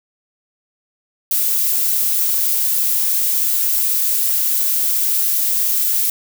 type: noise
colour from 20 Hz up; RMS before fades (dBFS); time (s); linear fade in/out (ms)
violet; -17; 1.31-6.1; 2
effects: none